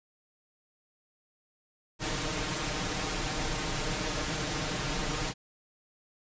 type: noise with comb filter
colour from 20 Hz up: pink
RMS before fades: -32 dBFS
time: 1.99-5.34 s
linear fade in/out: 50 ms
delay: 6.5 ms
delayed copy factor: +0.7
effects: resampled to 16000 Hz